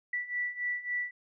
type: beating tone pair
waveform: sine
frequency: 1960 / 1963.6 Hz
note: B6 / B6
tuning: -14 / -10 cents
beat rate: 3.6 Hz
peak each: -36 / -33 dBFS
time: 0.13-1.11 s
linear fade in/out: 5 ms
effects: none

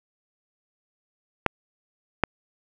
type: clicks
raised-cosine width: 0.5 ms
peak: -3 dBFS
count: 2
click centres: 1.463 / 2.237 s
effects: none

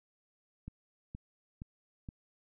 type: click train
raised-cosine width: 5 ms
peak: -30 dBFS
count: 4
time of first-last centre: 0.68-2.088 s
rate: 2.13 Hz
effects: none

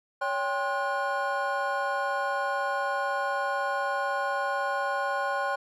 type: tone cluster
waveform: triangle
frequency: 562 / 794 / 1056 / 1454 Hz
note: C#5 / G5 / C6 / F#6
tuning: +24 / +22 / +16 / -31 cents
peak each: -30 dBFS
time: 0.21-5.56 s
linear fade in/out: 10 ms
effects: none

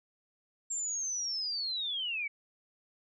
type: linear sweep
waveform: sine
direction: down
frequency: 7459 to 2211 Hz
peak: -32 dBFS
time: 0.7-2.28 s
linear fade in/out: 10 ms
effects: none

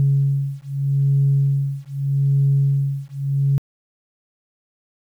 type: beating tone pair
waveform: sine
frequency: 138.3 / 139.11 Hz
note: C#3 / C#3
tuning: -4 / +6 cents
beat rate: 0.81 Hz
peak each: -18 dBFS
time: 0-3.58 s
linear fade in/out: 0 ms
effects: tanh soft clip ceiling -8 dBFS + 9-bit

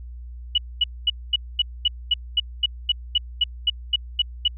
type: tone bursts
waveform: sine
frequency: 2934 Hz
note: F#7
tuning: 15 cents flat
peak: -15 dBFS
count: 16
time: 0.55-4.48 s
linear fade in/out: 5 ms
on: 30 ms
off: 230 ms
effects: added 60 Hz sine -34 dBFS peak until 4.57 s

